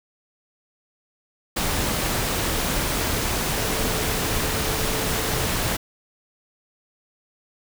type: tone in noise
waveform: sine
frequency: 440 Hz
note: A4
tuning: in tune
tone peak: -33 dBFS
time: 3.57-5.47 s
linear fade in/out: 10 ms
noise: pink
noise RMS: -24 dBFS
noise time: 1.56-5.77 s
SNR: -12 dB
effects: none